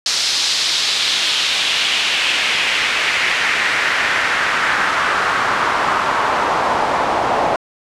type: noise with band-pass filter sweep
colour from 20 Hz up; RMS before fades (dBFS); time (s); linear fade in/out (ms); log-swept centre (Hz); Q
pink; -17; 0.06-7.56; 2; 4800 to 760; 2
effects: low-pass 9000 Hz 12 dB/octave